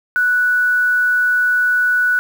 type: tone with quantisation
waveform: sine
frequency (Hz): 1480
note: F#6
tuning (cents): 0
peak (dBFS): -12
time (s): 0.16-2.19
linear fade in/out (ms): 0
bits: 6
effects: none